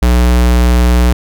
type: tone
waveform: square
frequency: 60.7 Hz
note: B1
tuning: 29 cents flat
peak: -7 dBFS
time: 0.02-1.13 s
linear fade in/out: 5 ms
effects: none